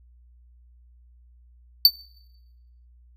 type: tone with exponential decay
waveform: square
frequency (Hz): 4550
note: C#8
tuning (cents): +44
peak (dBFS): -6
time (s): 1.85-1.93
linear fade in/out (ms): 2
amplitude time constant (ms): 16
effects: noise-tail reverb RT60 1.0 s tail -24 dB re dry + added 60 Hz sine -51 dBFS peak until 3.16 s